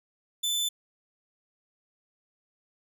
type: tone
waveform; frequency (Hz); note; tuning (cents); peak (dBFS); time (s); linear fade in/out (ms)
sawtooth; 3518; A7; -1; -23; 0.43-0.69; 10
effects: none